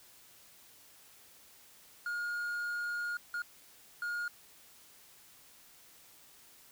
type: tone bursts at uneven times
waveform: triangle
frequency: 1427 Hz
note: F6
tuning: 37 cents sharp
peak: -32 dBFS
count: 3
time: 2.06-3.17 / 3.34-3.42 / 4.02-4.28 s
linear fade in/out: 2 ms
effects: white hiss -59 dBFS RMS until 6.71 s